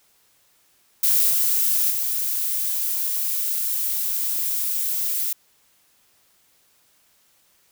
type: noise with level steps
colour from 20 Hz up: violet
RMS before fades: -18 / -20 / -24 dBFS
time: 1.03-5.33 s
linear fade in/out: 5 ms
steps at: 1.3 / 1.9 s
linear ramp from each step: 5 ms
effects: white hiss -61 dBFS RMS until 7.71 s